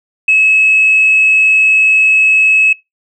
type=tone; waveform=sine; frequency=2581 Hz; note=E7; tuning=37 cents flat; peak=-5 dBFS; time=0.28-2.73 s; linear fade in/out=5 ms; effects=noise-tail reverb RT60 0.2 s tail -23 dB re dry + tanh soft clip ceiling -1 dBFS